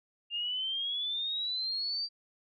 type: exponential sweep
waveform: sine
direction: up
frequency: 2794 to 4700 Hz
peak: -31 dBFS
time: 0.3-2.09 s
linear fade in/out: 50 ms
effects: none